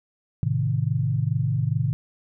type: chord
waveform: sine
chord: A diminished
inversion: none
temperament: equal with one note detuned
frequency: 108.36 / 130.81 / 155.56 Hz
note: A2 / C3 / Eb3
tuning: -26 / 0 / 0 cents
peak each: -25 / -24 / -26 dBFS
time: 0.43-1.93 s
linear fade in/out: 0 ms
effects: none